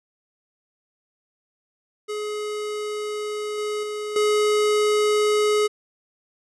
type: tone with level steps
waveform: square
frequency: 421.3 Hz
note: G#4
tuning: 25 cents sharp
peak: -27 / -25 / -28 / -18 dBFS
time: 2.08-5.68 s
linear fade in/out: 20 ms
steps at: 3.58 / 3.83 / 4.16 s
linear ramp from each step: 2 ms
effects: resampled to 24000 Hz